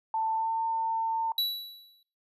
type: tone with pitch glide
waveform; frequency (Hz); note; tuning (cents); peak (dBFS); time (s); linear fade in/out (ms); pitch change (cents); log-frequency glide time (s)
sine; 888 to 900.9; A5 to A5; +16 to +41; -26; 0.14-1.32; 2; +25; 0.34-0.51
type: tone with exponential decay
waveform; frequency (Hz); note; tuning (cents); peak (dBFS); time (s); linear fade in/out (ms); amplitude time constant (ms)
square; 3930; B7; -9; -24; 1.38-2.03; 2; 140
effects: noise-tail reverb RT60 0.4 s tail -22 dB re dry + resampled to 32000 Hz